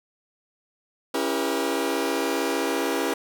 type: chord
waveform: sawtooth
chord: C# diminished seventh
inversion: none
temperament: just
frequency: 277.2 / 332.6 / 399.1 / 479 Hz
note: C#4 / E4 / G4 / Bb4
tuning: 0 / +16 / +31 / +47 cents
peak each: -25 dBFS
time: 1.14-3.14 s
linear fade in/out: 5 ms
effects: none